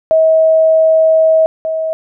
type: tone pair in turn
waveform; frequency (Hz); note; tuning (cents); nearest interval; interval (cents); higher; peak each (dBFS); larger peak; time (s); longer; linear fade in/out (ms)
sine; 640 / 640; D#5 / D#5; +49 / +49; unison; 0; neither; -6 / -14; first; 0.11-1.46 / 1.65-1.93; first; 0
effects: none